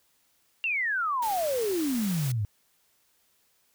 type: exponential sweep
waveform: sine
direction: down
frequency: 2794 to 98 Hz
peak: -25 dBFS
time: 0.64-2.45 s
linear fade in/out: 0 ms
type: noise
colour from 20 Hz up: white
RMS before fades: -38 dBFS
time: 1.22-2.32 s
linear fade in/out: 5 ms
effects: white hiss -68 dBFS RMS until 3.74 s